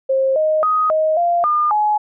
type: tone with pitch steps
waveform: sine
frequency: 533 / 622 / 1251 / 627 / 693 / 1210 / 844 Hz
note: C5 / D#5 / D#6 / D#5 / F5 / D#6 / G#5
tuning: +32 / -1 / +9 / +13 / -14 / -49 / +28 cents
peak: -13 dBFS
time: 0.09-1.98 s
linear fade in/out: 10 ms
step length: 270 ms
effects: none